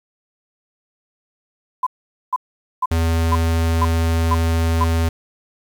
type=tone bursts; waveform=sine; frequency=1011 Hz; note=B5; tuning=40 cents sharp; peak=-15 dBFS; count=7; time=1.83-4.842 s; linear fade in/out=5 ms; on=36 ms; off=460 ms
type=tone; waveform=square; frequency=82.41 Hz; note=E2; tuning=in tune; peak=-16 dBFS; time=2.91-5.09 s; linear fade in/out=5 ms
effects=8-bit